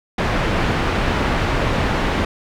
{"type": "low-pass noise", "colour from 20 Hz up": "pink", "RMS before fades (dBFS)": -19, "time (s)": [0.18, 2.25], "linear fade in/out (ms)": 5, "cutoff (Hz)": 2500, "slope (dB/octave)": 12, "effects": []}